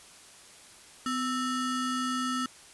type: ring-modulated tone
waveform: square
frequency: 784 Hz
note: G5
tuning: in tune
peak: -26 dBFS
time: 1.06-2.46 s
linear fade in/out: 2 ms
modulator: 531 Hz
effects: white hiss -52 dBFS RMS until 2.73 s + resampled to 24000 Hz